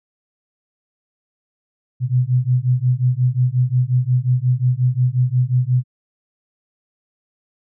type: beating tone pair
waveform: sine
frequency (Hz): 123.1 / 128.7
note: B2 / C3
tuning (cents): -5 / -28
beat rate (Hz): 5.6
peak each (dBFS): -17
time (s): 2-5.84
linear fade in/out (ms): 50
effects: none